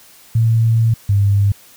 sine tone pair in turn, 113.6 / 100.42 Hz, A#2 / G2, -44 / +42 cents, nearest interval major second, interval 214 cents, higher first, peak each -10 dBFS, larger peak neither, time 0.35-0.94 / 1.09-1.52 s, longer first, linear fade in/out 5 ms, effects white hiss -45 dBFS RMS until 1.76 s

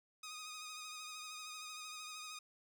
10% pulse tone with vibrato, 1245 Hz, D#6, 1 cent sharp, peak -38 dBFS, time 0.23-2.39 s, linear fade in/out 5 ms, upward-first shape sine, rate 13 Hz, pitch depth 32 cents each way, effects none

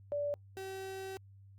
sine / 35% pulse tone pair in turn, 580 / 383.7 Hz, D5 / G4, -22 / -37 cents, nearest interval perfect fifth, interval 715 cents, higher first, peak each -32 / -39 dBFS, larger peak first, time 0.12-0.34 / 0.57-1.17 s, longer second, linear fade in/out 0 ms, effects added 98 Hz sine -54 dBFS peak until 1.58 s + Opus 48 kbps

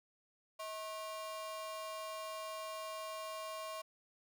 45% pulse ring-modulated tone, 862 Hz, A5, 36 cents flat, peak -39 dBFS, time 0.59-3.82 s, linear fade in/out 10 ms, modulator 223 Hz, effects none

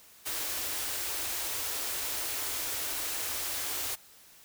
white band-stop noise, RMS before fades -34 dBFS, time 0.25-3.96 s, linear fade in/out 20 ms, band 120 to 260 Hz, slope 96 dB/octave, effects white hiss -56 dBFS RMS until 4.44 s

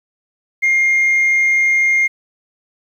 sine tone, 2122 Hz, C7, 24 cents sharp, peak -9 dBFS, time 0.62-2.08 s, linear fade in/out 20 ms, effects tanh soft clip ceiling -9 dBFS + 8-bit

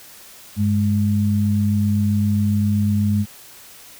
sine tone pair together, 99.9 / 207.6 Hz, G2 / G#3, +33 / 0 cents, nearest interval octave + minor second, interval 1267 cents, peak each -18 dBFS, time 0.56-3.26 s, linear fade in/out 50 ms, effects white hiss -43 dBFS RMS until 3.99 s

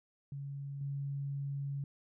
sine tone with level steps, 140 Hz, C#3, 18 cents sharp, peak -39 / -35 dBFS, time 0.32-1.84 s, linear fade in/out 2 ms, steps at 0.81 s, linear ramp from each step 2 ms, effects none

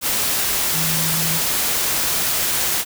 sine tone in noise, 161.4 Hz, E3, 36 cents flat, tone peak -25 dBFS, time 0.72-1.41 s, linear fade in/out 50 ms, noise white, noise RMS -20 dBFS, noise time 0.01-2.85 s, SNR -8 dB, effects none

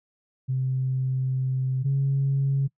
sine tone pair in turn, 130.5 / 137.37 Hz, C3 / C#3, -4 / -15 cents, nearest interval minor second, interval 89 cents, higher second, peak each -22 / -19 dBFS, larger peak second, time 0.48-1.84 / 1.84-2.68 s, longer first, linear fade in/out 20 ms, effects noise-tail reverb RT60 0.1 s tail -23 dB re dry + tanh soft clip ceiling -16 dBFS

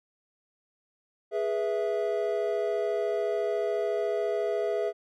triangle chord, E major, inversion first, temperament equal with one note detuned, 415.3 / 489.3 / 659.3 Hz, G#4 / B4 / E5, 0 / -16 / 0 cents, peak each -27 / -31 / -28 dBFS, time 1.31-4.93 s, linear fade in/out 50 ms, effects none

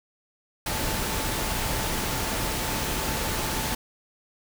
sine tone in noise, 880 Hz, A5, in tune, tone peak -38 dBFS, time 0.66-3.75 s, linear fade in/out 5 ms, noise pink, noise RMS -28 dBFS, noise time 0.66-3.75 s, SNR -13 dB, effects none

